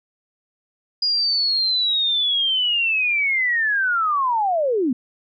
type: linear sweep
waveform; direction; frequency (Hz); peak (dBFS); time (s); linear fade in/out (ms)
sine; down; 4900 to 230; -17; 1.02-4.93; 5
effects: none